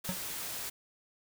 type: noise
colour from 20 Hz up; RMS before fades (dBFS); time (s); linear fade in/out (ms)
white; -39; 0.04-0.7; 10
type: tone with exponential decay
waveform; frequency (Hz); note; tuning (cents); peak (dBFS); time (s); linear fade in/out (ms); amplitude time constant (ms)
square; 185; F#3; 0; -29; 0.09-0.21; 0; 25
effects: none